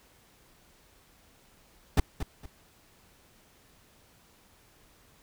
brown noise with echo, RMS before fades -18 dBFS, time 1.97-2 s, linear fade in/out 5 ms, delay 230 ms, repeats 2, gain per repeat -11 dB, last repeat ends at 2.46 s, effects pink hiss -61 dBFS RMS until 5.22 s

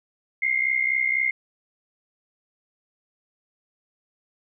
sine tone pair together, 2084 / 2148 Hz, C7 / C7, -7 / +45 cents, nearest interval minor second, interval 52 cents, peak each -23 dBFS, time 0.42-1.31 s, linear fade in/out 5 ms, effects none

